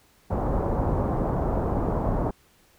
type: low-pass noise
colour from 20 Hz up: pink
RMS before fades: -25 dBFS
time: 0.3-2.31 s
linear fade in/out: 10 ms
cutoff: 970 Hz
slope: 24 dB/octave
effects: pink hiss -60 dBFS RMS until 2.78 s